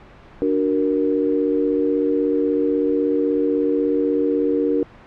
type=chord; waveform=sine; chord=D augmented; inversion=none; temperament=equal; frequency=293.7 / 370 / 466.2 Hz; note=D4 / F#4 / A#4; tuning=0 / 0 / 0 cents; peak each=-20 / -23 / -20 dBFS; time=0.42-4.83 s; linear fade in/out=0 ms; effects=pink hiss -44 dBFS RMS until 5.06 s + low-pass 2000 Hz 12 dB/octave